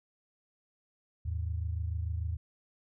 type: tone pair together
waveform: sine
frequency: 79.9 / 106.65 Hz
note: D#2 / G#2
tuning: +47 / +46 cents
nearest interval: perfect fourth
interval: 499 cents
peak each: -32 / -37 dBFS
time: 1.25-2.37 s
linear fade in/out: 10 ms
effects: none